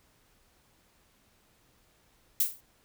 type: noise with exponential decay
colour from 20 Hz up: violet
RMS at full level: -21 dBFS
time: 2.4-2.61 s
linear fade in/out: 5 ms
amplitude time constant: 44 ms
effects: pink hiss -66 dBFS RMS until 2.84 s

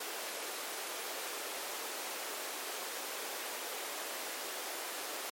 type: high-pass noise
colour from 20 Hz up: pink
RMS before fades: -41 dBFS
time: 0-5.3 s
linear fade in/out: 5 ms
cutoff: 380 Hz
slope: 24 dB/octave
effects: MP3 64 kbps

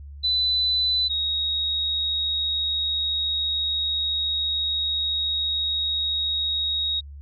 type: tone pair in turn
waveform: sine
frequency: 4000 / 3773 Hz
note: B7 / A#7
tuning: +21 / +20 cents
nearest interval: minor second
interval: 101 cents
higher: first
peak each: -19 / -22 dBFS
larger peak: first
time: 0.23-1.09 / 1.09-7.01 s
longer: second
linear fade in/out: 20 ms
effects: added 71 Hz sine -37 dBFS peak until 7.21 s

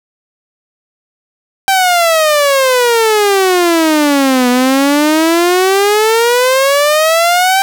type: exponential two-way sweep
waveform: sawtooth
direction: down then up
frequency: 784 to 244.7 to 784 Hz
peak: -4 dBFS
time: 1.68-7.62 s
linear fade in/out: 0 ms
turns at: 4.49 s
effects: none

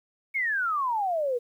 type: exponential sweep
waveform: sine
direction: down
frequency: 2236 to 466.2 Hz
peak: -24 dBFS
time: 0.34-1.39 s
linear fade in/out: 20 ms
effects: 10-bit

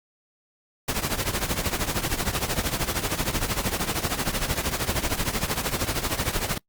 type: noise with tremolo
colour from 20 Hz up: pink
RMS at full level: -23 dBFS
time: 0.88-6.58 s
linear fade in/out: 5 ms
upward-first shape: triangle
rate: 13 Hz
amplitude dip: 85%
effects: noise-tail reverb RT60 0.1 s tail -26 dB re dry + Opus 48 kbps

